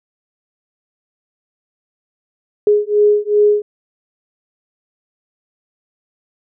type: beating tone pair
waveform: sine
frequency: 415.3 / 417.9 Hz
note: G#4 / G#4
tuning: 0 / +11 cents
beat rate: 2.6 Hz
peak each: -13 dBFS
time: 2.67-3.62 s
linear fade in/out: 2 ms
effects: none